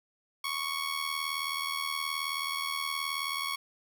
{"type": "tone with amplitude modulation", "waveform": "15% pulse", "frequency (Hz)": 1108.7, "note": "C#6", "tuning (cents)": 0, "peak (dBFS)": -22, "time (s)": [0.44, 3.56], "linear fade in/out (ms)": 5, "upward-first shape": "sine", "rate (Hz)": 78.9, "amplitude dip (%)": 65, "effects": []}